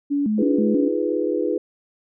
sine tone with vibrato, 246.9 Hz, B3, in tune, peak -18 dBFS, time 0.1-0.89 s, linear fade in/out 20 ms, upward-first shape square, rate 3.1 Hz, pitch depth 250 cents each way
sine chord, F half-diminished seventh, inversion third, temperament equal, 311.1 / 349.2 / 415.3 / 493.9 Hz, Eb4 / F4 / Ab4 / Cb5, 0 / 0 / 0 / 0 cents, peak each -25 dBFS, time 0.38-1.58 s, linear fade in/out 5 ms
effects none

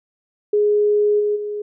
sine tone with level steps, 416.5 Hz, G#4, 5 cents sharp, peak -13 / -16 / -23 dBFS, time 0.53-1.62 s, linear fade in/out 5 ms, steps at 1.19 / 1.35 s, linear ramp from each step 20 ms, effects none

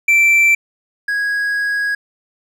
triangle tone pair in turn, 2340 / 1654.6 Hz, D7 / G#6, -7 / -7 cents, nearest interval tritone, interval 600 cents, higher first, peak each -7 / -14 dBFS, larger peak first, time 0.08-0.55 / 1.08-1.95 s, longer second, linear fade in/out 5 ms, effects none

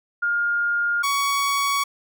sine / sawtooth tone pair in turn, 1414 / 1122.3 Hz, F6 / C#6, +21 / +21 cents, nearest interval major third, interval 400 cents, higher first, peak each -19 / -16 dBFS, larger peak second, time 0.22-1.03 / 1.03-1.84 s, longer neither, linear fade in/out 10 ms, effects none

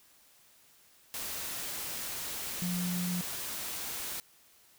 sine tone in noise, 178.3 Hz, F3, 36 cents sharp, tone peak -31 dBFS, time 2.62-3.21 s, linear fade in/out 0 ms, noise white, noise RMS -38 dBFS, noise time 1.14-4.2 s, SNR +4 dB, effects white hiss -62 dBFS RMS until 4.78 s

